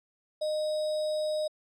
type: tone with sample-and-hold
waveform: sine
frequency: 614 Hz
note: D#5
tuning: 23 cents flat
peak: -27 dBFS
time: 0.41-1.48 s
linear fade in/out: 10 ms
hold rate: 4410 Hz
effects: low-pass 7000 Hz 12 dB/octave